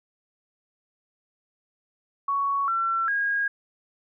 sine tone with pitch steps, 1116 / 1350.4 / 1633.9 Hz, C#6 / E6 / G#6, +11 / +41 / -29 cents, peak -22 dBFS, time 2.28-3.48 s, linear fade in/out 5 ms, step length 400 ms, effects none

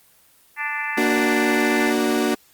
harmonic tone, 293.7 Hz, D4, in tune, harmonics 3 / 4 / 5 / 6 / 7 / 8 / 9, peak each -31 / -33 / -36 / -26 / -28 / -31 / -34 dBFS, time 0.56-1.94 s, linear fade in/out 50 ms
35% pulse chord, Bb augmented, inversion none, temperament equal, 233.1 / 293.7 / 370 Hz, Bb3 / D4 / F#4, 0 / 0 / 0 cents, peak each -21 dBFS, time 0.97-2.35 s, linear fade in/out 10 ms
effects white hiss -55 dBFS RMS until 2.53 s + Opus 24 kbps

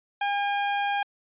sawtooth tone, 809 Hz, G#5, 46 cents flat, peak -20 dBFS, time 0.21-1.03 s, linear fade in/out 5 ms, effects resampled to 8000 Hz

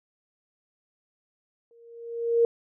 sine tone with exponential growth, 466.2 Hz, A#4, in tune, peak -15 dBFS, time 1.71-2.45 s, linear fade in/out 1 ms, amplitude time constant 160 ms, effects none

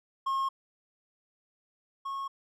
triangle tone pair in turn, 1078 / 1093.7 Hz, C#6 / C#6, -49 / -24 cents, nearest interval unison, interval 25 cents, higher second, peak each -25 / -31 dBFS, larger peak first, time 0.26-0.49 / 2.05-2.28 s, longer neither, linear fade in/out 10 ms, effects none

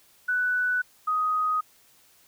sine tone pair in turn, 1488 / 1251.3 Hz, F#6 / D#6, +9 / +9 cents, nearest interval minor third, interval 300 cents, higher first, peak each -22 dBFS, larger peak neither, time 0.28-0.82 / 1.07-1.61 s, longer neither, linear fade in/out 10 ms, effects white hiss -59 dBFS RMS until 2.27 s

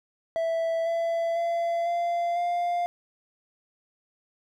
triangle tone with pitch steps, 659.3 / 669.3 / 679.4 / 689.7 / 700.1 Hz, E5 / E5 / F5 / F5 / F5, 0 / +26 / -48 / -22 / +4 cents, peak -22 dBFS, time 0.36-2.86 s, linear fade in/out 0 ms, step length 500 ms, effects none

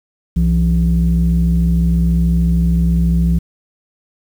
sine tone pair together, 63.6 / 169.8 Hz, C2 / F3, -48 / -48 cents, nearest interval octave + perfect fourth, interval 1700 cents, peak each -12 dBFS, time 0.36-3.39 s, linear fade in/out 10 ms, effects tanh soft clip ceiling -6 dBFS + 7-bit

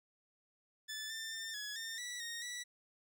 15% pulse tone with pitch steps, 1745 / 1788 / 1798 / 1686 / 1812 / 1953 / 1859 / 1953 Hz, A6 / A6 / A6 / G#6 / A#6 / B6 / A#6 / B6, -15 / +27 / +37 / +26 / -50 / -20 / -5 / -20 cents, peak -35 dBFS, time 0.88-2.64 s, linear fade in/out 20 ms, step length 220 ms, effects none

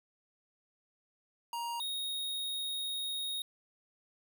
square tone pair in turn, 941 / 3742 Hz, A#5 / A#7, +16 / +6 cents, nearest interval 2 octaves, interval 2390 cents, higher second, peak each -36 / -35 dBFS, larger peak second, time 1.53-1.8 / 1.8-3.42 s, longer second, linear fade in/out 2 ms, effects none

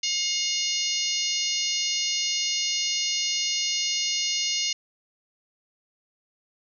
harmonic tone with a mistuned harmonic, 718 Hz, F5, 48 cents sharp, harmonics 3 / 4 / 5 / 6 / 7 / 8 / 9, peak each -35 / -30 / -35 / -31 / -30 / -33 / -31 dBFS, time 0.03-4.73 s, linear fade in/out 5 ms, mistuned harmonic 4, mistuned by -17 cents, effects none

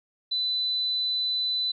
sine tone, 4000 Hz, B7, 21 cents sharp, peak -24 dBFS, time 0.31-1.72 s, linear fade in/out 10 ms, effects none

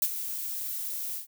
violet noise with ADSR envelope, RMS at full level -23 dBFS, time 0.02-1.27 s, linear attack 4 ms, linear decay 54 ms, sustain -11 dB, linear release 120 ms, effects none

